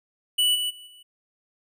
square tone with level steps, 2960 Hz, F#7, in tune, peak -19 / -25 / -43 / -48 dBFS, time 0.38-1.03 s, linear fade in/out 10 ms, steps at 0.54 / 0.69 / 0.86 s, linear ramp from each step 20 ms, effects none

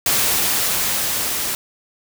white noise with level ramp, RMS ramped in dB -17 to -23 dBFS, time 0.06-1.55 s, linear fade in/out 2 ms, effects none

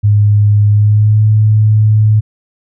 sine tone with pitch glide, 103.83 to 107.43 Hz, G#2 to A2, 0 to -41 cents, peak -5 dBFS, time 0.03-2.21 s, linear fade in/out 20 ms, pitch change +59 cents, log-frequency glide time 0.69-1.23 s, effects none

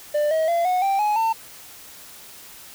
triangle tone with pitch steps, 594 / 636.6 / 682.3 / 731.3 / 783.8 / 840 / 900.3 Hz, D5 / D#5 / F5 / F#5 / G5 / G#5 / A5, +20 / +39 / -41 / -20 / 0 / +19 / +39 cents, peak -16 dBFS, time 0.14-1.33 s, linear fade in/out 10 ms, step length 170 ms, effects white hiss -43 dBFS RMS until 2.74 s

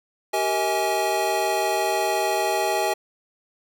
square tone cluster, 386.1 / 464.5 / 639 / 831 Hz, G4 / A#4 / D#5 / G#5, -26 / -6 / +46 / +1 cents, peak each -28 / -31 / -27 / -25 dBFS, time 0.33-2.94 s, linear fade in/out 10 ms, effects none

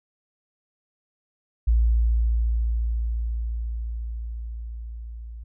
sine tone with level ramp, 57.1 Hz, A#1, 35 cents flat, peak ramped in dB -15 to -35 dBFS, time 1.67-5.44 s, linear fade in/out 10 ms, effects none

